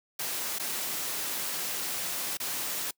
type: noise with dropouts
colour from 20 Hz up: white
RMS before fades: -33 dBFS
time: 0.19-2.91 s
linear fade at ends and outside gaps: 5 ms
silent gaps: 0.586-0.596 / 2.372-2.4 s
effects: noise-tail reverb RT60 0.1 s tail -24 dB re dry + high-pass 150 Hz 12 dB/octave